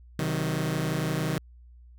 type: chord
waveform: sawtooth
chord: C diminished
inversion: none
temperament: just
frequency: 130.81 / 156.98 / 188.37 Hz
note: C3 / Eb3 / Gb3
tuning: 0 / +16 / +31 cents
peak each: -28 / -24 / -30 dBFS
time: 0.19-1.38 s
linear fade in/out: 2 ms
effects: added 60 Hz sine -48 dBFS peak until 1.98 s